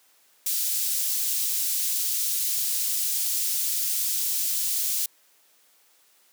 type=high-pass noise; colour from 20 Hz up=white; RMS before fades=-26 dBFS; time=0.46-5.06 s; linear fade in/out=5 ms; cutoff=4700 Hz; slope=12 dB/octave; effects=white hiss -61 dBFS RMS until 6.32 s + high-pass 300 Hz 12 dB/octave